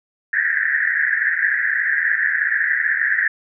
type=band-pass noise; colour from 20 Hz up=white; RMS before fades=-19 dBFS; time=0.33-3.28 s; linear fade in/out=5 ms; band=1600 to 1900 Hz; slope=96 dB/octave; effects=none